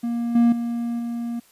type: tone with level steps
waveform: triangle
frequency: 235.5 Hz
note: A#3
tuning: 18 cents sharp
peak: -20 / -11 / -21 / -23 dBFS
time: 0.03-1.4 s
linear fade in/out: 10 ms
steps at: 0.35 / 0.52 / 0.99 s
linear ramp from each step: 5 ms
effects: white hiss -56 dBFS RMS until 1.51 s + resampled to 32000 Hz